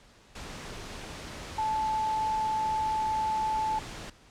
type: tone in noise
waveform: sine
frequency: 871 Hz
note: A5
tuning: 18 cents flat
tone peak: -26 dBFS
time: 1.58-3.79 s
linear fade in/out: 5 ms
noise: pink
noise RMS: -41 dBFS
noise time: 0.35-4.1 s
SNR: +12 dB
effects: pink hiss -57 dBFS RMS until 4.3 s + low-pass 7000 Hz 12 dB/octave